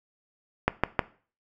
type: click train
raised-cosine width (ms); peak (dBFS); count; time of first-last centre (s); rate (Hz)
0.5; -5; 3; 0.68-0.993; 6.4
effects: noise-tail reverb RT60 0.4 s tail -18 dB re dry